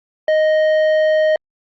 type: tone with tanh clipping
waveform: triangle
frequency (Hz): 622.3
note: D#5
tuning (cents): 0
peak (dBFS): -13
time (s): 0.28-1.36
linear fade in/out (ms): 2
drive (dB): 13
effects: Opus 48 kbps